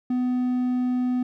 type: tone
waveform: triangle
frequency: 250 Hz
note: B3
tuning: 21 cents sharp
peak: -19 dBFS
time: 0.1-1.23 s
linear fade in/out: 5 ms
effects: none